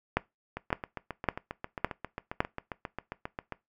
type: two click trains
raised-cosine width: 0.5 ms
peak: -20 / -9 dBFS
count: 23 / 5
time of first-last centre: 0.57-3.523 / 0.17-2.405 s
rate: 7.45 / 1.79 Hz
effects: noise-tail reverb RT60 0.2 s tail -20 dB re dry